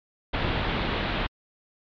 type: low-pass noise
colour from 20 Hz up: pink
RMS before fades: -27 dBFS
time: 0.33-1.27 s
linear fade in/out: 10 ms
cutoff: 3900 Hz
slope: 48 dB/octave
effects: MP3 64 kbps